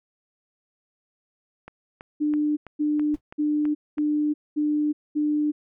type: click train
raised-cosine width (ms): 0.5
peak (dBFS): -25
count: 8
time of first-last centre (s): 1.68-3.983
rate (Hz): 3.04
type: tone bursts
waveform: sine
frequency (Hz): 299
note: D4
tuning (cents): +31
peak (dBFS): -20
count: 6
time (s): 2.2-5.52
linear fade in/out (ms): 20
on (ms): 370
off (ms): 220
type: noise with exponential decay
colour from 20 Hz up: brown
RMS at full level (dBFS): -36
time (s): 3.14-3.21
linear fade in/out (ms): 2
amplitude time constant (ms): 15
effects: none